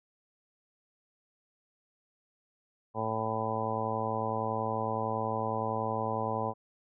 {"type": "harmonic tone", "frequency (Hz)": 110.8, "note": "A2", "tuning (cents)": 13, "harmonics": [1, 2, 3, 4, 5, 6, 7, 8, 9], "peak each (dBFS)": [-38, -39, -44, -38, -37, -41, -36, -40, -36], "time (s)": [2.94, 6.54], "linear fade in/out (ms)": 50, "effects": []}